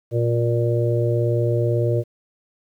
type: harmonic tone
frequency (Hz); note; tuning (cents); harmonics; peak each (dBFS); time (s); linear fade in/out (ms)
118.1; A#2; +23; 1 / 3 / 4 / 5; -19 / -24 / -25 / -26; 0.11-2.04; 50
effects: 9-bit